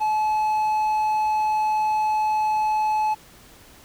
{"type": "tone with hard clipping", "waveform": "triangle", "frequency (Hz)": 859, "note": "A5", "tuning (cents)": -42, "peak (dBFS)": -20, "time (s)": [0, 3.15], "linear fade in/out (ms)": 20, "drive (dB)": 6, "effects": ["pink hiss -49 dBFS RMS until 3.84 s"]}